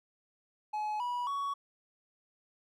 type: tone with pitch steps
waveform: triangle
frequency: 849 / 975.2 / 1120.3 Hz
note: G#5 / B5 / C#6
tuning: +38 / -22 / +18 cents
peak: -30 dBFS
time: 0.73-1.54 s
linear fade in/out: 10 ms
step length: 270 ms
effects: none